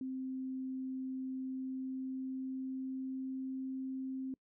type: tone with pitch glide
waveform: sine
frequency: 261.2 to 263.2 Hz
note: C4 to C4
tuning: -3 to +10 cents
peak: -37 dBFS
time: 0.01-4.34 s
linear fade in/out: 2 ms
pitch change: +13 cents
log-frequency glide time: 1.34-3.67 s
effects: noise-tail reverb RT60 0.1 s tail -26 dB re dry